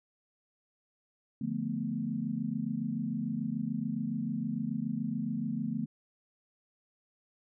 sine chord, B half-diminished seventh, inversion first, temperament equal, 146.83 / 174.61 / 220 / 246.9 Hz, D3 / F3 / A3 / B3, 0 / 0 / 0 / 0 cents, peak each -39 / -39 / -34 / -36 dBFS, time 1.41-5.86 s, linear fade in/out 5 ms, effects none

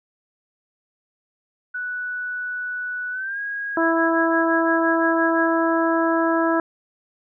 sine tone with pitch glide, 1480 to 1642.2 Hz, F#6 to G#6, 0 to -20 cents, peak -25 dBFS, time 1.74-5.48 s, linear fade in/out 10 ms, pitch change +180 cents, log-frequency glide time 3.11-3.4 s
harmonic tone, 329.6 Hz, E4, in tune, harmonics 1 / 2 / 3 / 4 / 5, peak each -20 / -23 / -25 / -26 / -27 dBFS, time 3.77-6.6 s, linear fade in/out 2 ms
effects none

